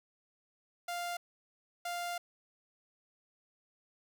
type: tone bursts at uneven times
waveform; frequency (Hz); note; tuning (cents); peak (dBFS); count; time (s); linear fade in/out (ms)
sawtooth; 698.5; F5; 0; -32; 2; 0.88-1.17 / 1.85-2.18; 5
effects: none